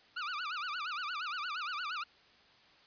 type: tone with vibrato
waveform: sawtooth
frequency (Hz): 1318.5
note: E6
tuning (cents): 0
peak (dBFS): -32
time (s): 0.16-2.04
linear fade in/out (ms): 10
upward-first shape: sine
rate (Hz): 8.6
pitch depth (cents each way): 220
effects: white hiss -62 dBFS RMS until 2.86 s + resampled to 11025 Hz